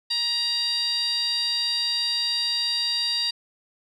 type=tone with band-pass filter; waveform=15% pulse; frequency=943 Hz; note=A#5; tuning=20 cents sharp; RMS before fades=-25 dBFS; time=0.1-3.31 s; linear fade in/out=10 ms; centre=4500 Hz; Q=9.9; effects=none